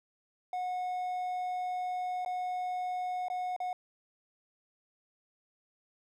triangle tone with dropouts, 729 Hz, F#5, 26 cents flat, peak -30 dBFS, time 0.53-3.73 s, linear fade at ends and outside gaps 2 ms, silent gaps 2.249-2.26 / 3.284-3.3 / 3.564-3.602 s, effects none

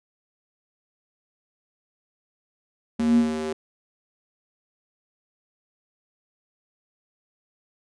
square tone with high-pass filter sweep, 77.78 Hz, D#2, in tune, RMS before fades -22 dBFS, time 2.99-3.53 s, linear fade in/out 5 ms, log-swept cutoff 200 to 340 Hz, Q 10, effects resampled to 22050 Hz

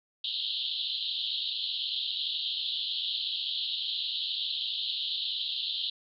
white band-pass noise, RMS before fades -33 dBFS, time 0.24-5.9 s, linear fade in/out 5 ms, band 3000 to 4200 Hz, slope 96 dB/octave, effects none

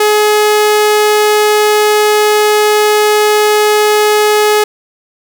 sawtooth tone, 422.2 Hz, G#4, 29 cents sharp, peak -3 dBFS, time 0-4.64 s, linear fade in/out 5 ms, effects none

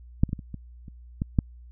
clicks, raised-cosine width 5 ms, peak -6 / -25 / -15 / -26 / -22 / -29 / -14 / -7 dBFS, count 8, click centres 0.235 / 0.292 / 0.331 / 0.392 / 0.543 / 0.882 / 1.219 / 1.388 s, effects added 60 Hz sine -44 dBFS peak until 1.71 s

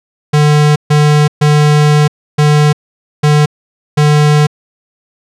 square tone bursts at uneven times, 149.2 Hz, D3, 28 cents sharp, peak -6 dBFS, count 6, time 0.33-0.76 / 0.9-1.28 / 1.41-2.08 / 2.38-2.73 / 3.23-3.46 / 3.97-4.47 s, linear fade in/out 10 ms, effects low-pass 8000 Hz 12 dB/octave

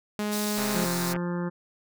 sawtooth tone, 209.1 Hz, G#3, 12 cents sharp, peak -23 dBFS, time 0.19-0.85 s, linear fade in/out 0 ms
pink high-pass noise, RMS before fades -34 dBFS, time 0.31-1.14 s, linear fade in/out 20 ms, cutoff 3600 Hz, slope 96 dB/octave
click train, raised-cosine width 0.5 ms, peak -19 dBFS, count 78, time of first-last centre 0.58-1.163 s, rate 132 Hz
harmonic tone, 175.1 Hz, F3, 5 cents sharp, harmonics 1 / 2 / 3 / 5 / 6 / 7 / 8 / 9 / 10, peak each -28 / -34 / -38 / -42 / -44 / -45 / -46 / -47 / -48 dBFS, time 0.74-1.5 s, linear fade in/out 20 ms
effects none

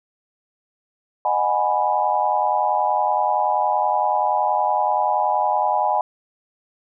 sine chord, G# minor seventh, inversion second, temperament equal with one note detuned, 615.5 / 740 / 830.6 / 987.8 Hz, D#5 / F#5 / G#5 / B5, -19 / 0 / 0 / 0 cents, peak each -25 / -23 / -20 / -23 dBFS, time 1.25-6.01 s, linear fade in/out 2 ms, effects none

